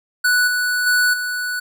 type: tone with level steps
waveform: square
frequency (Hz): 1480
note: F#6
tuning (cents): 0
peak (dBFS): -14 / -18 / -14 / -22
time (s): 0.24-1.6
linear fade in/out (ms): 10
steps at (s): 0.47 / 0.86 / 1.13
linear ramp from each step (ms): 10
effects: none